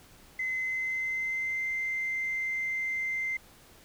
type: tone with pitch glide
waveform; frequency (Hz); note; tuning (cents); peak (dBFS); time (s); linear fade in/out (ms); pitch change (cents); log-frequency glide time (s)
sine; 2047 to 2082; C7 to C7; -38 to -9; -28; 0.39-3.37; 5; +29; 0.53-1.68
effects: tanh soft clip ceiling -24 dBFS + pink hiss -56 dBFS RMS until 3.84 s